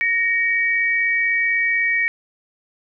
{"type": "tone pair together", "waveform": "sine", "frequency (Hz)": [1864.2, 2274], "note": ["A#6", "C#7"], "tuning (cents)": [0, 44], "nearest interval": "minor third", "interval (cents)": 344, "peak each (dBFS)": -19, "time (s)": [0.01, 2.08], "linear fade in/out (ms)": 0, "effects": []}